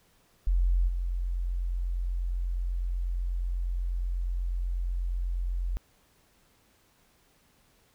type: tone with level steps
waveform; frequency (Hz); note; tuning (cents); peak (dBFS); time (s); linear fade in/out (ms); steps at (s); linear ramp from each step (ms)
sine; 44.12; F1; +18; -21 / -27; 0.47-5.77; 0; 0.87; 20
effects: pink hiss -65 dBFS RMS until 7.94 s